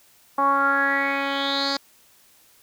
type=tone with low-pass filter sweep; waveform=10% pulse; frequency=277.2 Hz; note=C#4; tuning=in tune; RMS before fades=-22 dBFS; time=0.38-1.77 s; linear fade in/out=5 ms; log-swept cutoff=1000 to 5000 Hz; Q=6.4; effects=white hiss -56 dBFS RMS until 2.62 s